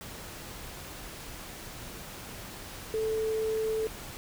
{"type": "tone in noise", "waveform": "sine", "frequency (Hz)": 439.4, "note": "A4", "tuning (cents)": -2, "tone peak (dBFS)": -27, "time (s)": [2.94, 3.87], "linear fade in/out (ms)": 0, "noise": "pink", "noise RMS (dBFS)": -43, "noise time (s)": [0.01, 4.17], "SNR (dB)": 13, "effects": []}